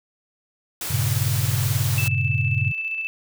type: noise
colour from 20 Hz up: white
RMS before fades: -29 dBFS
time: 0.81-2.08 s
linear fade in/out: 2 ms
type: chord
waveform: sine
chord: G diminished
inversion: none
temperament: equal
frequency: 98 / 116.54 / 138.59 Hz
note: G2 / Bb2 / Db3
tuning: 0 / 0 / 0 cents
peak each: -24 dBFS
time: 0.9-2.72 s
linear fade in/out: 10 ms
type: tone with tremolo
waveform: sine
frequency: 2637 Hz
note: E7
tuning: in tune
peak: -23 dBFS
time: 1.98-3.07 s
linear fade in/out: 0 ms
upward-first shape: square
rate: 15 Hz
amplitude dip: 35%
effects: none